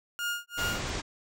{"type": "tone with tremolo", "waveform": "30% pulse", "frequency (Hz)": 1419, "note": "F6", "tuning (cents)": 27, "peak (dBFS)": -26, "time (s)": [0.19, 0.9], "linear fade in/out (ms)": 0, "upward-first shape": "sine", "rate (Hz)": 2.7, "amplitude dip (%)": 100}
{"type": "low-pass noise", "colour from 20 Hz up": "pink", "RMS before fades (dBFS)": -34, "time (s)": [0.57, 1.02], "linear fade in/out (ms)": 20, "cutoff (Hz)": 7800, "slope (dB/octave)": 48}
{"effects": []}